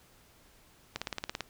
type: click train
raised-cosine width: 0.2 ms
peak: -16 dBFS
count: 9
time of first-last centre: 0.96-1.407 s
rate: 17.9 Hz
effects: pink hiss -61 dBFS RMS until 1.49 s